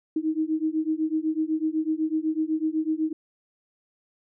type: beating tone pair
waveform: sine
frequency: 310.7 / 318.7 Hz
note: D#4 / D#4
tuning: -2 / +42 cents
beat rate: 8 Hz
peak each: -26 dBFS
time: 0.16-3.13 s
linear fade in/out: 5 ms
effects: none